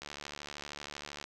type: click train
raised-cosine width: 0.2 ms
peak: -24 dBFS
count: 90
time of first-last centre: 0.02-1.241 s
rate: 72.9 Hz
effects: none